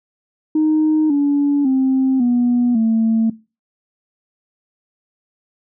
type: tone with pitch steps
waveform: sine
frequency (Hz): 310 / 285.9 / 263.7 / 243.2 / 224.3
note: D#4 / D4 / C4 / B3 / A3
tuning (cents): -6 / -46 / +14 / -26 / +34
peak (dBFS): -11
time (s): 0.55-3.3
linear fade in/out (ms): 5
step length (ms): 550
effects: noise-tail reverb RT60 0.3 s tail -21 dB re dry + tanh soft clip ceiling -9 dBFS